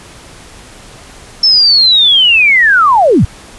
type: linear sweep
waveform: sine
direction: down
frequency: 5340 to 64.5 Hz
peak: -4 dBFS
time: 1.43-3.25 s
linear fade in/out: 5 ms
effects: pink hiss -35 dBFS RMS until 3.58 s + resampled to 24000 Hz